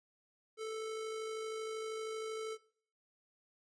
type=tone with amplitude modulation; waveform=square; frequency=440 Hz; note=A4; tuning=in tune; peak=-38 dBFS; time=0.57-2.58 s; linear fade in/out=50 ms; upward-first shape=sine; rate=52.8 Hz; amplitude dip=30%; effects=noise-tail reverb RT60 0.5 s tail -20 dB re dry + resampled to 22050 Hz